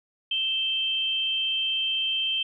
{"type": "tone pair together", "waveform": "sine", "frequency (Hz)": [2637, 3136], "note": ["E7", "G7"], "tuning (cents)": [0, 0], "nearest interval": "minor third", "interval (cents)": 300, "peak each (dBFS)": [-32, -24], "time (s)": [0.31, 2.43], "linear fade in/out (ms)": 5, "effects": []}